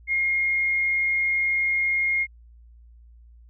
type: tone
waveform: sine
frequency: 2139 Hz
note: C7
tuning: 38 cents sharp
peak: -20 dBFS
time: 0.07-2.27 s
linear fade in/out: 50 ms
effects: added 58 Hz sine -47 dBFS peak until 3.49 s